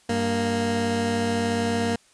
20% pulse tone pair together, 98 / 233.1 Hz, G2 / A#3, 0 / 0 cents, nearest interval octave + minor third, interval 1500 cents, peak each -24 / -18 dBFS, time 0.09-1.96 s, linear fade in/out 5 ms, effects white hiss -58 dBFS RMS until 2.13 s + resampled to 22050 Hz

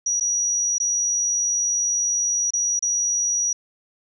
sine tone with dropouts, 5800 Hz, F#8, 35 cents flat, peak -19 dBFS, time 0.06-3.53 s, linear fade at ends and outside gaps 5 ms, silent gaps 0.199-0.208 / 0.783-0.8 / 2.506-2.535 / 2.793-2.824 s, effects none

